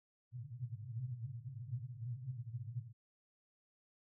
white band-pass noise, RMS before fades -45 dBFS, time 0.31-2.93 s, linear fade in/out 50 ms, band 110 to 130 Hz, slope 96 dB/octave, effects none

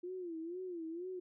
sine tone with vibrato, 346.1 Hz, F4, 16 cents flat, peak -40 dBFS, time 0.03-1.2 s, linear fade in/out 10 ms, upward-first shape sine, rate 2.1 Hz, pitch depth 130 cents each way, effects none

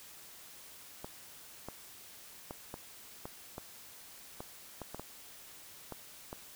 clicks, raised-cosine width 1 ms, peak -27 dBFS, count 12, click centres 1.045 / 1.686 / 2.509 / 2.741 / 3.255 / 3.581 / 4.405 / 4.817 / 4.946 / 4.996 / 5.923 / 6.329 s, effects white hiss -53 dBFS RMS until 6.55 s

